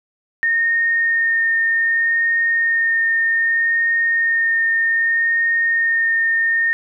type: tone with vibrato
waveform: sine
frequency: 1835 Hz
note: A#6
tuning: 28 cents flat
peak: -14 dBFS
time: 0.43-6.73 s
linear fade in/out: 0 ms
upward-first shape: sine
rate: 0.64 Hz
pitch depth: 9 cents each way
effects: none